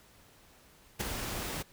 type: noise with ADSR envelope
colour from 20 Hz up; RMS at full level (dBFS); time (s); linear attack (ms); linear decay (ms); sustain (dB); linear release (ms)
pink; -30; 0.99-1.63; 21; 6; -7; 15
effects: pink hiss -60 dBFS RMS until 1.72 s